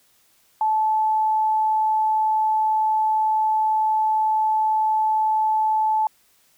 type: tone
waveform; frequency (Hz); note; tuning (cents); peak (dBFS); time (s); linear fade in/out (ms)
sine; 869; A5; -22; -17; 0.61-6.07; 2
effects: white hiss -60 dBFS RMS until 6.57 s